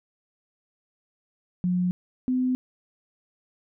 sine tone pair in turn, 179.9 / 254.4 Hz, F#3 / C4, -48 / -48 cents, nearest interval tritone, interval 600 cents, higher second, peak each -21 dBFS, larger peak neither, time 1.64-1.91 / 2.28-2.55 s, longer neither, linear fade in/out 0 ms, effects none

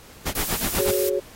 pink noise with tremolo, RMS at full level -25 dBFS, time 0.25-0.92 s, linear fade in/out 20 ms, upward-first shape sine, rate 8.1 Hz, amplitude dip 95%
blue noise, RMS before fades -28 dBFS, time 0.35-1.09 s, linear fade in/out 2 ms
sine chord, F# suspended second, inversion none, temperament equal, 370 / 415.3 / 554.4 Hz, F#4 / G#4 / C#5, 0 / 0 / 0 cents, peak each -25 / -25 / -25 dBFS, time 0.78-1.2 s, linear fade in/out 10 ms
effects pink hiss -47 dBFS RMS until 1.35 s + AAC 48 kbps

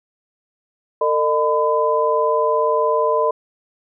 sine tone cluster, 450.8 / 608 / 1009 Hz, A4 / D#5 / B5, +42 / -40 / +37 cents, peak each -19 dBFS, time 1.01-3.31 s, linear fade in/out 5 ms, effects none

